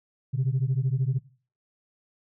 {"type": "beating tone pair", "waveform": "sine", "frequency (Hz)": [125.9, 138.9], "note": ["B2", "C#3"], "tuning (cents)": [34, 4], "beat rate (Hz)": 13, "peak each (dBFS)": -24, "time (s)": [0.33, 1.19], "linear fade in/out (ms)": 20, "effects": ["noise-tail reverb RT60 0.4 s tail -19 dB re dry", "tanh soft clip ceiling -18 dBFS"]}